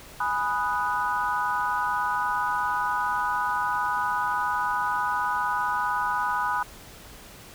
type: chord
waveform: sine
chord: G# minor seventh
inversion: none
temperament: equal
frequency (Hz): 830.6 / 987.8 / 1244.5 / 1480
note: G#5 / B5 / D#6 / F#6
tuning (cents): 0 / 0 / 0 / 0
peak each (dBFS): -31 / -27 / -29 / -30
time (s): 0.2-6.63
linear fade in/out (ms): 5
effects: pink hiss -46 dBFS RMS until 7.54 s